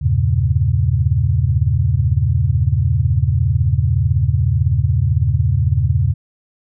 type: tone cluster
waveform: sine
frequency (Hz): 79.7 / 95.8 / 113.8 / 135.5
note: D#2 / G2 / A#2 / C#3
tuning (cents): +42 / -39 / -41 / -39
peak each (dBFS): -18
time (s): 0.01-6.14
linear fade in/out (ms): 20
effects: none

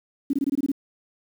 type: tone bursts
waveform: sine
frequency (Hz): 277.2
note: C#4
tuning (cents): 0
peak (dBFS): -19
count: 8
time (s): 0.3-0.718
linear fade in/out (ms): 5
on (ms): 33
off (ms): 22
effects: 8-bit

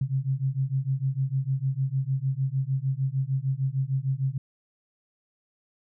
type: beating tone pair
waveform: sine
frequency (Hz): 130.8 / 137.4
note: C3 / C#3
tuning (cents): 0 / -15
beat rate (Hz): 6.6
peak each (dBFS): -27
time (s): 0.01-4.38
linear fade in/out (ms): 5
effects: none

